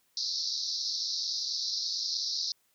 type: band-pass noise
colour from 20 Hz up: pink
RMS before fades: -33 dBFS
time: 0.17-2.52 s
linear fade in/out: 2 ms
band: 4000 to 5700 Hz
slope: 96 dB/octave
effects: white hiss -71 dBFS RMS until 2.74 s